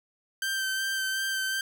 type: tone with vibrato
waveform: sawtooth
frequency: 1559 Hz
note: G6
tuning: 10 cents flat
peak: -24 dBFS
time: 0.42-1.61 s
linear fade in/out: 2 ms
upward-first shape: sine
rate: 2.7 Hz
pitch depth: 18 cents each way
effects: none